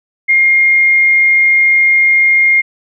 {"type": "tone", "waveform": "sine", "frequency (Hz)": 2127, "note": "C7", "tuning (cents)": 28, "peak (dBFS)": -6, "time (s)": [0.28, 2.62], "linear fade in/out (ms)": 20, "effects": []}